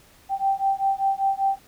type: beating tone pair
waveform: sine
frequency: 779 / 784.1 Hz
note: G5 / G5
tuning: -11 / 0 cents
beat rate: 5.1 Hz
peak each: -23 dBFS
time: 0.29-1.59 s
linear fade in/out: 50 ms
effects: pink hiss -54 dBFS RMS until 1.67 s